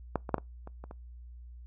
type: clicks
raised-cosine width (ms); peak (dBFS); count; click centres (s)
1; -14 / -23 / -11 / -22 / -30 / -30 / -30; 7; 0.157 / 0.292 / 0.343 / 0.382 / 0.674 / 0.84 / 0.911
effects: noise-tail reverb RT60 0.2 s tail -25 dB re dry + added 60 Hz sine -45 dBFS peak until 1.66 s